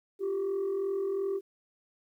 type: tone pair together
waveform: sine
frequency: 349.2 / 392 Hz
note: F4 / G4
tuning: 0 / 0 cents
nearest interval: major second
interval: 200 cents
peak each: -35 / -27 dBFS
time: 0.19-1.41 s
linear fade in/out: 50 ms
effects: tanh soft clip ceiling -26 dBFS + 11-bit